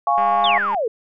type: chord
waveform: sine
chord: Db major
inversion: first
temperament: equal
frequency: 698.5 / 830.6 / 1108.7 Hz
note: F5 / Ab5 / Db6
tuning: 0 / 0 / 0 cents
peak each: -19 dBFS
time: 0.07-0.58 s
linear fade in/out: 2 ms
type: click train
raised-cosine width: 0.5 ms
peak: -17 dBFS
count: 116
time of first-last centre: 0.18-0.747 s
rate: 203 Hz
type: exponential sweep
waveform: sine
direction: down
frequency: 3729 to 421.1 Hz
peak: -18 dBFS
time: 0.44-0.88 s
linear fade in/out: 5 ms
effects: none